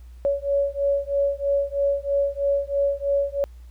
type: beating tone pair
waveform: sine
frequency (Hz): 560 / 563.1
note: C#5 / C#5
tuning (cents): +18 / +27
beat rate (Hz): 3.1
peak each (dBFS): -23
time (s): 0.25-3.44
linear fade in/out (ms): 0
effects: added 60 Hz sine -40 dBFS peak until 3.7 s + pink hiss -62 dBFS RMS until 3.7 s